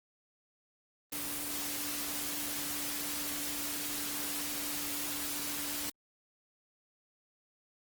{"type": "tone in noise", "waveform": "sine", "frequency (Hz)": 291.5, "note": "D4", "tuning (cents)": -13, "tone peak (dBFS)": -45, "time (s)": [1.12, 5.9], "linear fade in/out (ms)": 5, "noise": "white", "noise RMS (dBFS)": -37, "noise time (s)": [1.12, 5.9], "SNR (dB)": -11, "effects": ["Opus 24 kbps"]}